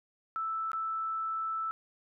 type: tone with dropouts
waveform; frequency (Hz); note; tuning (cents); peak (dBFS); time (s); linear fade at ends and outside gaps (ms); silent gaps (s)
sine; 1318.5; E6; 0; -31; 0.36-1.71; 0; 0.717-0.732
effects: none